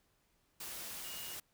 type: tone in noise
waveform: sine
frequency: 2869 Hz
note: F7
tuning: 46 cents sharp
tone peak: -50 dBFS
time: 1.04-1.35 s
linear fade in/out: 5 ms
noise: white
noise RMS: -45 dBFS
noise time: 0.6-1.4 s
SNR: -8 dB
effects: pink hiss -75 dBFS RMS until 1.53 s